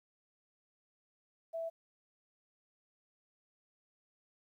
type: tone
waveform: sine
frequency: 659.3 Hz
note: E5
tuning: in tune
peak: -36 dBFS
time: 1.53-1.7 s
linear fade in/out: 20 ms
effects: 12-bit